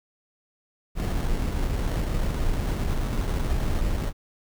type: noise with sample-and-hold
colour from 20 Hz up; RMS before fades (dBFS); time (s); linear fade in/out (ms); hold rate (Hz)
brown; -25; 0.95-4.13; 50; 2450
effects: none